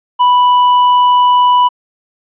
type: tone with tanh clipping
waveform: sine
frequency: 987.8 Hz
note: B5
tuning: in tune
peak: -7 dBFS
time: 0.19-1.69 s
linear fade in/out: 20 ms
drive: 6 dB
effects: resampled to 8000 Hz